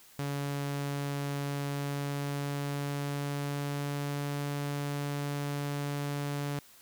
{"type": "tone with pitch glide", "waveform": "sawtooth", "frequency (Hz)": [141.9, 143.55], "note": ["C#3", "D3"], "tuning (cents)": [41, -39], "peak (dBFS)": -28, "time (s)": [0.19, 6.59], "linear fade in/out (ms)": 0, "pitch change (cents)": 20, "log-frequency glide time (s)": [1.69, 4.46], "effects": ["white hiss -57 dBFS RMS until 6.81 s"]}